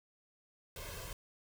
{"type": "noise with comb filter", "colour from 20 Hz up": "pink", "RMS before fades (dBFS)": -45, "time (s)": [0.76, 1.13], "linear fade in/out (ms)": 2, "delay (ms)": 1.9, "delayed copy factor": 0.75, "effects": []}